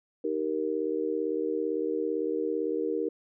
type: chord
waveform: sine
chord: Eb major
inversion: none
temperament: just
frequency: 311.1 / 388.9 / 466.7 Hz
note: Eb4 / G4 / Bb4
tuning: 0 / -14 / +2 cents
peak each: -32 / -32 / -30 dBFS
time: 0.24-3.09 s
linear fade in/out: 5 ms
effects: none